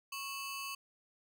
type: ring-modulated tone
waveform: sawtooth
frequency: 1864.7 Hz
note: A#6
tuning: in tune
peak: -33 dBFS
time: 0.12-0.75 s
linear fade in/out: 5 ms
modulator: 763 Hz
effects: none